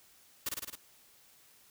white noise with echo, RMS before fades -34 dBFS, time 0.46-0.49 s, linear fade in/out 5 ms, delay 53 ms, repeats 5, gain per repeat -2 dB, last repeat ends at 0.755 s, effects white hiss -62 dBFS RMS until 1.7 s

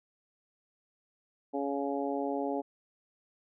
harmonic tone, 140 Hz, C#3, 18 cents sharp, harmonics 2 / 3 / 4 / 5 / 6, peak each -34 / -36 / -37 / -38 / -39 dBFS, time 1.53-2.62 s, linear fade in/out 20 ms, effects none

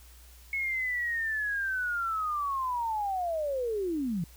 sine linear sweep, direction down, 2196 to 156.7 Hz, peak -28 dBFS, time 0.53-4.24 s, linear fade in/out 2 ms, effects added 60 Hz sine -51 dBFS peak until 4.36 s + white hiss -57 dBFS RMS until 4.36 s

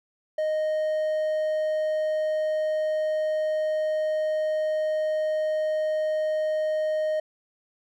triangle tone, 620 Hz, D#5, 6 cents flat, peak -21 dBFS, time 0.38-7.2 s, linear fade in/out 5 ms, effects none

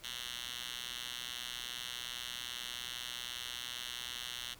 5% pulse tone with high-pass filter, 122.5 Hz, B2, 14 cents flat, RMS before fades -43 dBFS, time 0.03-4.55 s, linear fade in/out 20 ms, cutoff 2700 Hz, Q 3.2, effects pink hiss -58 dBFS RMS until 4.59 s

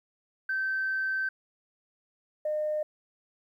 sine tone pair in turn, 1548 / 608.7 Hz, G6 / D#5, -22 / -38 cents, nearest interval octave + major third, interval 1616 cents, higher first, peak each -26 dBFS, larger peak neither, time 0.49-1.29 / 2.45-2.83 s, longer first, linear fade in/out 5 ms, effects tanh soft clip ceiling -22 dBFS + 11-bit

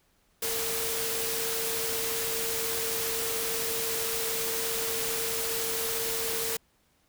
sine tone in noise, 454.4 Hz, A#4, 44 cents flat, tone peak -35 dBFS, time 0.42-6.57 s, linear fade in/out 5 ms, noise white, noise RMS -31 dBFS, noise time 0.42-6.57 s, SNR -7 dB, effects pink hiss -68 dBFS RMS until 7.08 s

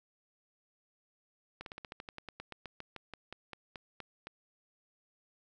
slowing click train, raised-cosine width 0.3 ms, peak -27 dBFS, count 21, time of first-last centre 1.61-4.27 s, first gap 52 ms, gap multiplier 1.09, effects none

